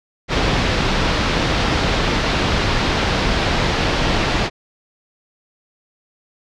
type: low-pass noise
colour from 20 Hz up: pink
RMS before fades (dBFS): -18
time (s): 0.28-4.5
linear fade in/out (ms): 50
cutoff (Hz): 4800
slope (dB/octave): 24
effects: none